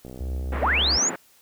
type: click train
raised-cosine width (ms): 2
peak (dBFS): -26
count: 39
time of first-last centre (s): 0.05-0.647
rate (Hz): 63.6
type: tone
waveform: sine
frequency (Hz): 69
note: C#2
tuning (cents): -7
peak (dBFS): -26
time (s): 0.2-0.98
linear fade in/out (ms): 10
type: band-pass noise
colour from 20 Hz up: pink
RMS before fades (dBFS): -32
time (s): 0.52-1.16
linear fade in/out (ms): 5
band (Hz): 200 to 2100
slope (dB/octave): 24
type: linear sweep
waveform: sine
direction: up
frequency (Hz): 313.7 to 7140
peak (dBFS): -19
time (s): 0.61-1.1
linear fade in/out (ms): 20
effects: white hiss -57 dBFS RMS until 1.41 s